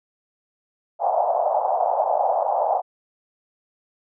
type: band-pass noise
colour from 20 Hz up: white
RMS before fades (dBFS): -21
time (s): 0.99-2.82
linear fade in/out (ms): 50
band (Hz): 620 to 810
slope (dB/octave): 48
effects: none